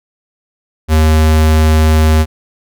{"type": "tone", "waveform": "square", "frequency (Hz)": 78.3, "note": "D#2", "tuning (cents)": 11, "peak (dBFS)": -7, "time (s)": [0.88, 2.26], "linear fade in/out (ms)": 50, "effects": []}